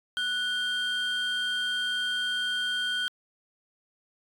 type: tone pair together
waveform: triangle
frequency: 1480 / 3181 Hz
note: F#6 / G7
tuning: 0 / +25 cents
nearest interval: octave + minor second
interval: 1325 cents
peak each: -27 dBFS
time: 0.17-3.08 s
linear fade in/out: 0 ms
effects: tanh soft clip ceiling -20 dBFS